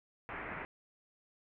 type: low-pass noise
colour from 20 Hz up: white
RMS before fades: -43 dBFS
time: 0.29-0.65 s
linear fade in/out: 0 ms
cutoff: 2300 Hz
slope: 48 dB/octave
effects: none